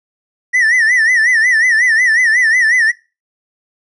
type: tone with vibrato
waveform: triangle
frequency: 1884 Hz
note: A#6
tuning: 18 cents sharp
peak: -7 dBFS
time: 0.53-2.92 s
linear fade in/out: 20 ms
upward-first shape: sine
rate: 5.5 Hz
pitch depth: 130 cents each way
effects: noise-tail reverb RT60 0.3 s tail -22 dB re dry + resampled to 24000 Hz